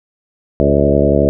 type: harmonic tone with a mistuned harmonic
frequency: 71.1 Hz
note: C#2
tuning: 45 cents sharp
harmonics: 1 / 2 / 3 / 4 / 5 / 6 / 7 / 8 / 9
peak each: -18 / -18 / -18 / -18 / -18 / -18 / -18 / -18 / -18 dBFS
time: 0.6-1.29 s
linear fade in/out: 0 ms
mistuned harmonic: 8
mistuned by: +16 cents
effects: none